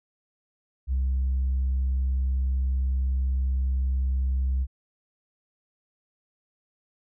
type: tone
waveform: sine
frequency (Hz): 65.41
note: C2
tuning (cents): 0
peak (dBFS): -20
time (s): 0.87-4.67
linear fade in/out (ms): 50
effects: tanh soft clip ceiling -20 dBFS